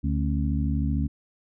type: harmonic tone with a mistuned harmonic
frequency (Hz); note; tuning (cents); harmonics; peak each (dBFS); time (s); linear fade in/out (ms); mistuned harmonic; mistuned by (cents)
73.42; D2; 0; 1 / 2 / 3 / 4; -25 / -28 / -30 / -31; 0.03-1.08; 20; 4; -110
effects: none